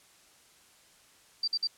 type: tone bursts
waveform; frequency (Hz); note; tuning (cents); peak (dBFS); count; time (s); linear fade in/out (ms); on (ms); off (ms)
sine; 4675; D8; -9; -26; 3; 1.43-1.673; 5; 47; 51
effects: white hiss -60 dBFS RMS until 1.77 s + low-pass 10000 Hz 12 dB/octave

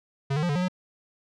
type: tone with pitch steps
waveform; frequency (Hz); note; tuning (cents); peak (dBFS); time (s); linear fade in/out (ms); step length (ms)
square; 137.8 / 151.6 / 175.5 / 144.4 / 179.8 / 182.9; C#3 / D#3 / F3 / D3 / F#3 / F#3; -10 / -45 / +9 / -29 / -49 / -20; -24; 0.3-0.684; 10; 64
effects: low-pass 5000 Hz 12 dB/octave

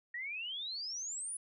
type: exponential sweep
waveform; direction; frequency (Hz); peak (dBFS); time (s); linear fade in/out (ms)
sine; up; 1864.7 to 10140; -38; 0.14-1.37; 5
effects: none

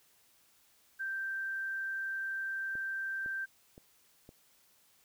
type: tone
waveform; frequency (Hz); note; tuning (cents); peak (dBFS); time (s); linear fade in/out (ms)
sine; 1568; G6; 0; -34; 0.99-3.46; 20
type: clicks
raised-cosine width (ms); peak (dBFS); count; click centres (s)
2; -38; 4; 2.754 / 3.261 / 3.779 / 4.291
effects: white hiss -67 dBFS RMS until 5.04 s

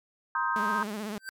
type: chord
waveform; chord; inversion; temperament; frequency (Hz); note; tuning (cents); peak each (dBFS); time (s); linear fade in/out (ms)
sine; C minor seventh; third; just; 941.9 / 1046.5 / 1255.8 / 1569.8; Bb5 / C6 / Eb6 / G6; +18 / 0 / +16 / +2; -31; 0.35-0.83; 2
type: tone with vibrato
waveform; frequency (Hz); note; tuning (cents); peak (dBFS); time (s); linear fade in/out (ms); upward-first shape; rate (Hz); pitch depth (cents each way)
sawtooth; 210.7; G#3; +25; -29; 0.56-1.18; 2; sine; 16; 80
type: tone with exponential growth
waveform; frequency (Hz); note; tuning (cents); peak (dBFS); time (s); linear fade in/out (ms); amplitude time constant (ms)
square; 1555; G6; -14; -32; 1.17-1.29; 0; 25
effects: MP3 96 kbps

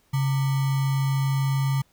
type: tone with sample-and-hold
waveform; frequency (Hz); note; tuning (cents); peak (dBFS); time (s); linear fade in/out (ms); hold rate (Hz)
sine; 136.4; C#3; -28; -20; 0.13-1.82; 10; 1050
effects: pink hiss -64 dBFS RMS until 1.92 s

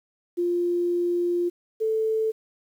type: tone pair in turn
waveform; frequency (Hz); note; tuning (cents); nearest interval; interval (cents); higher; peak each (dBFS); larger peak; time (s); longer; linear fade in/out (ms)
sine; 349.6 / 440.5; F4 / A4; +2 / +2; major third; 400; second; -21; neither; 0.37-1.5 / 1.8-2.32; first; 20
effects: 9-bit

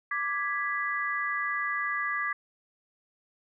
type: chord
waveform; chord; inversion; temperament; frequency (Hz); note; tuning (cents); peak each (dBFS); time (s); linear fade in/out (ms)
sine; G# diminished; second; equal; 1174.7 / 1661.2 / 1975.5; D6 / G#6 / B6; 0 / 0 / 0; -32; 0.11-2.33; 5
effects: none

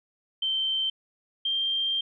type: tone pair in turn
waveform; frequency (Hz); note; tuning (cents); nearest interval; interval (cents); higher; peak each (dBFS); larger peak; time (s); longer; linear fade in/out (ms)
sine; 3114 / 3174; G7 / G7; -12 / +21; unison; 33; second; -24; neither; 0.42-0.9 / 1.45-2.01; second; 5
effects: none

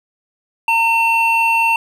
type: tone pair together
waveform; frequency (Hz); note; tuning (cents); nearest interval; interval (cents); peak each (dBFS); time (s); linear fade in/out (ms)
triangle; 914.7 / 2700; A#5 / E7; -33 / +41; octave + perfect fifth; 1874; -13; 0.68-1.76; 2
effects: none

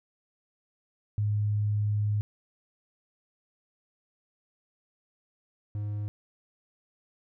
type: tone pair in turn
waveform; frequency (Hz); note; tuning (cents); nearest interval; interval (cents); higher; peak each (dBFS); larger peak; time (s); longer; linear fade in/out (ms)
sine / triangle; 104.5 / 103.99; G#2 / G#2; +11 / +3; unison; 8; first; -24 / -28; first; 1.18-2.21 / 5.75-6.08; first; 0
effects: none

